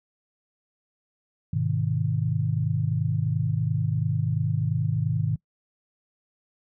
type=chord; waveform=sine; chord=G# minor; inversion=none; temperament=equal with one note detuned; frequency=103.83 / 126.72 / 155.56 Hz; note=G#2 / B2 / D#3; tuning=0 / +45 / 0 cents; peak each=-27 / -27 / -26 dBFS; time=1.53-5.36 s; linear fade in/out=5 ms; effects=noise-tail reverb RT60 0.1 s tail -23 dB re dry